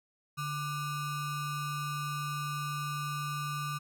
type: ring-modulated tone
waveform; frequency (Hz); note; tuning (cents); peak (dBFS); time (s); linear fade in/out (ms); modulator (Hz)
square; 668; E5; +23; -31; 0.37-3.79; 20; 522
effects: none